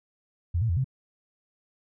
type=tone with pitch steps; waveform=sine; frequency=86 / 114.1 / 85.2 / 131.6 Hz; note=F2 / A#2 / F2 / C3; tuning=-26 / -37 / -42 / +10 cents; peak=-22 dBFS; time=0.54-0.844 s; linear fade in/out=10 ms; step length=76 ms; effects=none